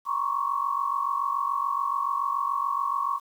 sine tone cluster, 950 / 1082 / 1129 Hz, A#5 / C#6 / C#6, +33 / -42 / +31 cents, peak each -34 / -28 / -27 dBFS, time 0.05-3.2 s, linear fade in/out 50 ms, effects 9-bit

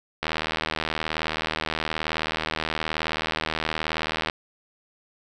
click train, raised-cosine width 0.3 ms, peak -9 dBFS, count 322, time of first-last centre 0.23-4.298 s, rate 78.9 Hz, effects none

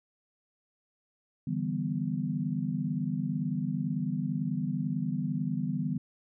sine chord, E minor seventh, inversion third, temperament equal, 146.83 / 164.81 / 196 / 246.9 Hz, D3 / E3 / G3 / B3, 0 / 0 / 0 / 0 cents, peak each -34 dBFS, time 1.47-5.98 s, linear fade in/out 5 ms, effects none

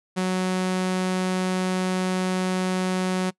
sawtooth tone, 185 Hz, F#3, in tune, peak -18 dBFS, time 0.16-3.31 s, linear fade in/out 20 ms, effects noise-tail reverb RT60 0.1 s tail -24 dB re dry + resampled to 24000 Hz

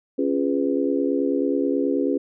sine chord, C# dominant seventh, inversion none, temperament just, 277.2 / 346.5 / 415.8 / 498.9 Hz, C#4 / E#4 / G#4 / B4, 0 / -14 / +2 / +17 cents, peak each -22 / -26 / -26 / -27 dBFS, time 0.18-2.18 s, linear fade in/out 10 ms, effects none

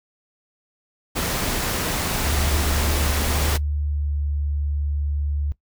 pink noise, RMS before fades -24 dBFS, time 1.15-3.58 s, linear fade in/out 20 ms
sine tone with pitch glide, 73.42 to 72.58 Hz, D2 to D2, 0 to -20 cents, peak -21 dBFS, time 2.24-5.52 s, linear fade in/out 0 ms, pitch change -20 cents, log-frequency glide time 3.85-4.14 s
effects noise-tail reverb RT60 0.1 s tail -19 dB re dry

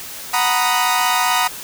sawtooth chord, B major seventh, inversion second, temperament equal, 740 / 932.3 / 987.8 / 1244.5 Hz, F#5 / A#5 / B5 / D#6, 0 / 0 / 0 / 0 cents, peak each -17 dBFS, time 0.33-1.48 s, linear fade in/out 10 ms, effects white hiss -32 dBFS RMS until 1.63 s

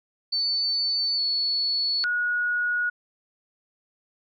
sine tone with pitch steps, 4503 / 4419 / 1453 Hz, C#8 / C#8 / F#6, +26 / -6 / -32 cents, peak -22 dBFS, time 0.32-2.9 s, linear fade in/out 10 ms, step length 860 ms, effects none

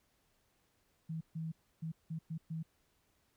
sine tone bursts at uneven times, 161.2 Hz, E3, 38 cents flat, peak -37 dBFS, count 6, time 1.09-1.21 / 1.35-1.52 / 1.82-1.92 / 2.1-2.19 / 2.3-2.38 / 2.5-2.63 s, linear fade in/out 10 ms, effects pink hiss -75 dBFS RMS until 3.36 s

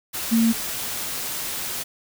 sine tone in noise, 227.8 Hz, A#3, 40 cents flat, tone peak -15 dBFS, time 0.31-0.53 s, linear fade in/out 20 ms, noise white, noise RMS -29 dBFS, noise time 0.13-1.84 s, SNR +11 dB, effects none

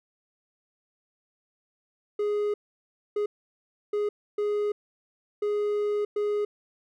triangle tone bursts at uneven times, 415.3 Hz, G#4, in tune, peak -22 dBFS, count 6, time 2.19-2.54 / 3.16-3.26 / 3.93-4.09 / 4.38-4.72 / 5.42-6.05 / 6.16-6.45 s, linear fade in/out 5 ms, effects none

